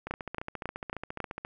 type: two click trains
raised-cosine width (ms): 0.5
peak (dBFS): -17 / -21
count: 5 / 21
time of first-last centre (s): 0.11-1.203 / 0.07-1.449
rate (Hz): 3.66 / 14.5
effects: none